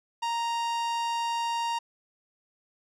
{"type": "tone", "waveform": "45% pulse", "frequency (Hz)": 932.3, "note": "A#5", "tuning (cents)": 0, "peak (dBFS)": -27, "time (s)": [0.22, 1.79], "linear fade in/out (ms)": 10, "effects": ["low-pass 7000 Hz 12 dB/octave"]}